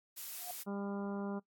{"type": "noise", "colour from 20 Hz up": "blue", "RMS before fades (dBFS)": -44, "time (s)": [0.16, 0.64], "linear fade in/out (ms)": 20}
{"type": "tone with exponential growth", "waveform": "sine", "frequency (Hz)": 714, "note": "F5", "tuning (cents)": 38, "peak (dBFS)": -40, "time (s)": [0.34, 0.51], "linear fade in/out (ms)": 1, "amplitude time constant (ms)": 35}
{"type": "harmonic tone", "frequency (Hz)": 200, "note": "G3", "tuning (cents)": 35, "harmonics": [1, 2, 3, 4, 5, 6, 7], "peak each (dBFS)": [-38, -44, -48, -50, -52, -54, -55], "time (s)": [0.66, 1.4], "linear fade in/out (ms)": 20}
{"effects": ["noise-tail reverb RT60 0.1 s tail -20 dB re dry", "AAC 64 kbps"]}